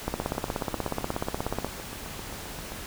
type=two click trains; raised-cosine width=1 ms; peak=-24 / -13 dBFS; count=20 / 27; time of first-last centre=0.22-2.72 / 0.08-1.646 s; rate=7.6 / 16.6 Hz; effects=pink hiss -39 dBFS RMS until 2.86 s